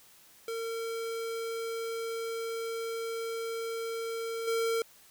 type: tone with level steps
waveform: square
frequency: 456.2 Hz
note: A#4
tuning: 37 cents flat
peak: -34 / -28 dBFS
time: 0.48-4.82 s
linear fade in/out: 2 ms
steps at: 4.47 s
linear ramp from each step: 10 ms
effects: white hiss -58 dBFS RMS until 5.1 s